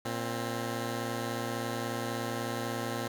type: tone pair together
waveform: 10% pulse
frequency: 116.54 / 264 Hz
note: A#2 / C4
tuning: 0 / +16 cents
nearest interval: octave + major second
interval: 1416 cents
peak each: -26 / -28 dBFS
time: 0.05-3.08 s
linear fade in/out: 5 ms
effects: none